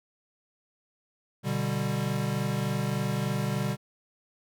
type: chord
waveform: square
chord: G major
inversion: first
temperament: equal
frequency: 123.47 / 146.83 / 196 Hz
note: B2 / D3 / G3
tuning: 0 / 0 / 0 cents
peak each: -32 dBFS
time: 1.43-3.77 s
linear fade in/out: 50 ms
effects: none